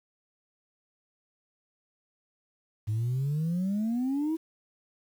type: exponential sweep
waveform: sine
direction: up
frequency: 103.83 to 329.6 Hz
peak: -24 dBFS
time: 2.87-4.37 s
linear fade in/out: 20 ms
effects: tanh soft clip ceiling -24 dBFS + 9-bit